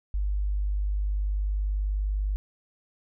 sine tone, 50.1 Hz, G1, 38 cents sharp, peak -24 dBFS, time 0.14-2.36 s, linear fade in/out 0 ms, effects none

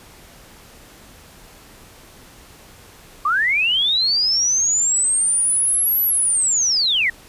sine linear two-way sweep, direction up then down, 1124 to 11930 to 1807 Hz, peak -15 dBFS, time 3.25-7.1 s, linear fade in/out 5 ms, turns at 6.03 s, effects pink hiss -45 dBFS RMS until 7.28 s + resampled to 32000 Hz

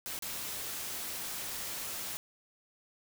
white noise with dropouts, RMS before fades -39 dBFS, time 0.06-2.17 s, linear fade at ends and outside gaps 0 ms, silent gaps 0.19-0.223 s, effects none

